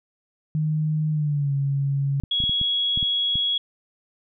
sine tone with pitch glide, 154.4 to 139.15 Hz, D#3 to C#3, -13 to +7 cents, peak -20 dBFS, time 0.55-2.2 s, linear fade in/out 0 ms, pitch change -180 cents, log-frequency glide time 1.11-1.53 s
clicks, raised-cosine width 5 ms, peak -19 dBFS, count 8, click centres 2.237 / 2.403 / 2.439 / 2.495 / 2.614 / 2.975 / 3.028 / 3.356 s
sine tone, 3333 Hz, G#7, 5 cents sharp, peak -20 dBFS, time 2.31-3.58 s, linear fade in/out 5 ms
effects none

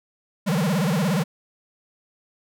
square tone with vibrato, 176.4 Hz, F3, 18 cents sharp, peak -20 dBFS, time 0.46-1.24 s, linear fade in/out 20 ms, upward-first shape sine, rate 17 Hz, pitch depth 290 cents each way, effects none

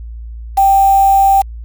sine tone with quantisation, 784 Hz, G5, in tune, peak -6 dBFS, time 0.57-1.42 s, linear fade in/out 10 ms, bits 4, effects added 57 Hz sine -25 dBFS peak until 1.64 s

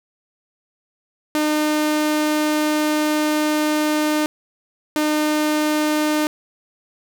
sawtooth tone bursts at uneven times, 303.8 Hz, D#4, 41 cents flat, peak -13 dBFS, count 2, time 1.35-4.26 / 4.96-6.27 s, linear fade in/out 0 ms, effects none

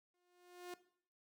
sawtooth tone with exponential growth, 356.2 Hz, F4, 34 cents sharp, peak -40 dBFS, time 0.14-0.74 s, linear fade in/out 2 ms, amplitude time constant 130 ms, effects noise-tail reverb RT60 0.6 s tail -17 dB re dry

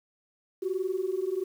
sine tone pair together, 363.4 / 384.4 Hz, F#4 / G4, -31 / -34 cents, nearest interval minor second, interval 97 cents, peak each -30 / -29 dBFS, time 0.62-1.44 s, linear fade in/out 10 ms, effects tanh soft clip ceiling -20 dBFS + 9-bit

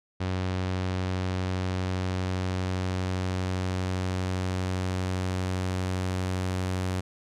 sawtooth tone with low-pass filter sweep, 92.5 Hz, F#2, in tune, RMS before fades -29 dBFS, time 0.2-7.01 s, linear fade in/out 10 ms, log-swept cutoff 4700 to 9600 Hz, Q 0.9, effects none

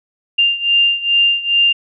sine beating tone pair, 2794 / 2796.4 Hz, F7 / F7, 0 / +2 cents, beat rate 2.4 Hz, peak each -13 / -16 dBFS, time 0.38-1.73 s, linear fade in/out 10 ms, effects none

